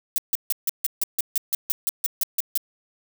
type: noise bursts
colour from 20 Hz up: violet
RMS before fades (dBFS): -22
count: 15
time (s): 0.16-2.575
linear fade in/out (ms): 0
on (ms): 21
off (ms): 150
effects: none